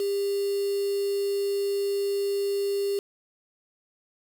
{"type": "tone with quantisation", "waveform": "sine", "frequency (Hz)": 400, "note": "G4", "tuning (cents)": 35, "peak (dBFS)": -24, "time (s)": [0, 2.99], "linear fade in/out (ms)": 2, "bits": 6, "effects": []}